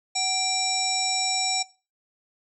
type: harmonic tone with a mistuned harmonic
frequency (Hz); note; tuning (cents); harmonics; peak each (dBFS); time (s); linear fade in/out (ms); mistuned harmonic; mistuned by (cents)
784; G5; 0; 1 / 3 / 5 / 7 / 9 / 10; -30 / -33 / -32 / -29 / -32 / -30; 0.15-1.63; 10; 1; -65
effects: noise-tail reverb RT60 0.3 s tail -17 dB re dry